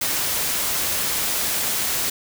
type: noise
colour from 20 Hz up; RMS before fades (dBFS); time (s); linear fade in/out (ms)
white; -23; 0.01-2.1; 5
effects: none